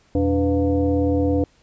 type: tone with frequency modulation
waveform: sine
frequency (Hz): 290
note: D4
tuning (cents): -22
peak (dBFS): -16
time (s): 0.15-1.44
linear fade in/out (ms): 2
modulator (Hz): 206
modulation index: 1.2
effects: pink hiss -58 dBFS RMS until 1.62 s + resampled to 16000 Hz